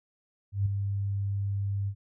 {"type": "tone with ADSR envelope", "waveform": "sine", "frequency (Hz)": 99.6, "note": "G2", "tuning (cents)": 28, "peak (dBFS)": -21, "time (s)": [0.52, 1.95], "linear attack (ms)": 140, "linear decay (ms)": 6, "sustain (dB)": -6, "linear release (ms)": 71, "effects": []}